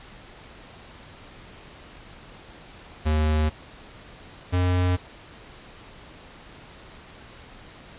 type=tone pair in turn; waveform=square; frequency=77.2 / 90.19 Hz; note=D#2 / F#2; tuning=-13 / -44 cents; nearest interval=minor third; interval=269 cents; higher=second; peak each=-20 / -20 dBFS; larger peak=neither; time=3.05-3.5 / 4.52-4.97 s; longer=neither; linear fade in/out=20 ms; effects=pink hiss -46 dBFS RMS until 7.98 s + resampled to 8000 Hz